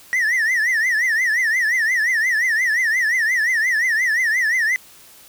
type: tone with vibrato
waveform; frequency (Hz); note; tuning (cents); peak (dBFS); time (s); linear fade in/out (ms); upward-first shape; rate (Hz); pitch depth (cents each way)
triangle; 1884; A#6; +18; -14; 0.13-4.76; 0; triangle; 5.7; 190
effects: white hiss -46 dBFS RMS until 5.28 s